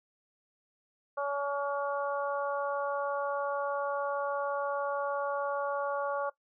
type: harmonic tone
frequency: 282.9 Hz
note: C#4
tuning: 35 cents sharp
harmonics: 2 / 3 / 4 / 5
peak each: -32 / -38 / -35 / -40 dBFS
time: 1.17-6.3 s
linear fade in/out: 10 ms
effects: noise-tail reverb RT60 0.1 s tail -18 dB re dry